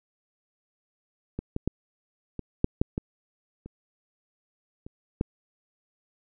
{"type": "clicks", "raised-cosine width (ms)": 3, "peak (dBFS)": [-18, -16, -12, -20, -7, -8, -15, -28, -28, -11], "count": 10, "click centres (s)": [1.39, 1.564, 1.676, 2.393, 2.644, 2.815, 2.979, 3.66, 4.865, 5.211], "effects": []}